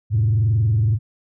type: tone with frequency modulation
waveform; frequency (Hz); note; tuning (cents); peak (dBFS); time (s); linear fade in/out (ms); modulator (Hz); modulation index
sine; 108.6; A2; -22; -13; 0.1-0.99; 50; 21.7; 0.57
effects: tanh soft clip ceiling -11 dBFS